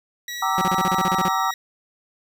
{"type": "tone with pitch glide", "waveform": "20% pulse", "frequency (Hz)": [1928, 1901.5], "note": ["B6", "A#6"], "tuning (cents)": [-42, 34], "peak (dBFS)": -24, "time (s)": [0.28, 1.54], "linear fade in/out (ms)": 2, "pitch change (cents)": -24, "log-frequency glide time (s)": [0.98, 1.3]}
{"type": "chord", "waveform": "sine", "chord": "E half-diminished seventh", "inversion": "first", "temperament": "equal with one note detuned", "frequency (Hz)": [767.9, 932.3, 1174.7, 1318.5], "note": ["G5", "Bb5", "D6", "E6"], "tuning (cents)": [-36, 0, 0, 0], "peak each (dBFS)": -25, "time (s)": [0.42, 1.51], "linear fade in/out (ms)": 5}
{"type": "tone bursts", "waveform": "sawtooth", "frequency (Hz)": 182.6, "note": "F#3", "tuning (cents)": -23, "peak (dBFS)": -18, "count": 11, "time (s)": [0.58, 1.282], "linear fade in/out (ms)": 0, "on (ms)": 32, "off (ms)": 35}
{"effects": []}